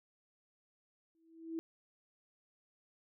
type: tone with exponential growth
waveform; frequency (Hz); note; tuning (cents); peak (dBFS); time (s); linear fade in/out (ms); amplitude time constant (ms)
sine; 326.8; E4; -15; -34; 1.15-1.59; 0; 94
effects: none